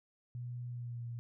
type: tone with pitch glide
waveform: sine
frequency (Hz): 122 to 118.39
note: B2 to A#2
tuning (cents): -21 to +27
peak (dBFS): -39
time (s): 0.35-1.19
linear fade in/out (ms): 0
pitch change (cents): -52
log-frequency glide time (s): 0.68-1.05
effects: none